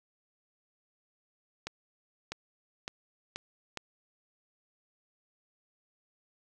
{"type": "accelerating click train", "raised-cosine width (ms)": 0.2, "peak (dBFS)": -19, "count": 5, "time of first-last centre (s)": [1.67, 3.773], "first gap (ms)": 650, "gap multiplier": 0.86, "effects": []}